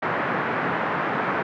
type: band-pass noise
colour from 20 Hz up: white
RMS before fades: -25 dBFS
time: 0.02-1.43 s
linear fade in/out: 10 ms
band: 130 to 1700 Hz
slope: 24 dB/octave
effects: none

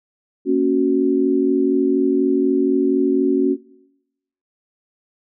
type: chord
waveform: sine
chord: F# major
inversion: first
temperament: equal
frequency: 233.1 / 277.2 / 370 Hz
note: A#3 / C#4 / F#4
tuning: 0 / 0 / 0 cents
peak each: -23 / -17 / -17 dBFS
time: 0.45-3.57 s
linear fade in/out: 50 ms
effects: noise-tail reverb RT60 0.9 s tail -21 dB re dry

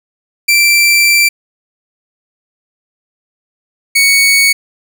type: tone pair in turn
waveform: sawtooth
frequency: 2346 / 2227 Hz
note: D7 / C#7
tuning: -2 / +7 cents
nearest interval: minor second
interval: 91 cents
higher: first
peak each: -3 dBFS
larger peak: neither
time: 0.48-1.29 / 3.95-4.53 s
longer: first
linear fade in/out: 10 ms
effects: none

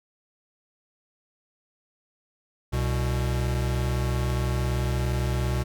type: tone pair together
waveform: square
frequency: 64.8 / 122.33 Hz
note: C2 / B2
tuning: -16 / -16 cents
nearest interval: major seventh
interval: 1100 cents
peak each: -27 dBFS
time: 2.72-5.64 s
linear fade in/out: 20 ms
effects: none

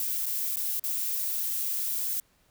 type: noise with dropouts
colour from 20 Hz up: violet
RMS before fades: -30 dBFS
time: 0-2.2 s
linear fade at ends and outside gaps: 1 ms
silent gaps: 0.258-0.263 / 0.559-0.569 / 0.796-0.839 s
effects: pink hiss -66 dBFS RMS until 2.5 s

